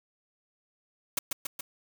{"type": "noise with echo", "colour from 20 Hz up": "white", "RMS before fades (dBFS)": -28, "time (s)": [1.17, 1.19], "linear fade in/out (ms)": 5, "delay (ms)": 140, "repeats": 3, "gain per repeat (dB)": -3, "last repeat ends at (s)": 1.61, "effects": []}